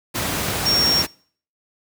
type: tone in noise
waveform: sine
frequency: 5540 Hz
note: F8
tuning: 15 cents flat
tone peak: -16 dBFS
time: 0.65-1.03 s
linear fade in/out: 20 ms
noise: pink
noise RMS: -23 dBFS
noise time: 0.14-1.07 s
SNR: +4 dB
effects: noise-tail reverb RT60 0.5 s tail -24 dB re dry + high-pass 80 Hz 12 dB/octave